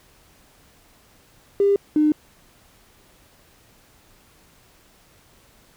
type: tone pair in turn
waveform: triangle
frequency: 400.2 / 303.4 Hz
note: G4 / D#4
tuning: +36 / -44 cents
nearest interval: perfect fourth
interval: 480 cents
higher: first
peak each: -10 dBFS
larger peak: neither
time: 1.6-1.76 / 1.96-2.12 s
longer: neither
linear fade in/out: 2 ms
effects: tanh soft clip ceiling -12 dBFS + pink hiss -55 dBFS RMS until 5.76 s